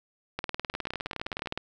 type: two click trains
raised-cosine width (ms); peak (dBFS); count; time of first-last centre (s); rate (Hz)
0.3; -22 / -15; 13 / 24; 0.74-1.524 / 0.39-1.576; 15.3 / 19.4
effects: none